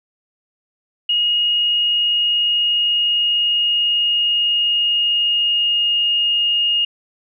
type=tone with pitch glide; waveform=sine; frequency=2874 to 2849 Hz; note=F7 to F7; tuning=+49 to +34 cents; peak=-14 dBFS; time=1.09-6.85 s; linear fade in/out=5 ms; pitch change=-15 cents; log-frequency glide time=1.26-6.01 s; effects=none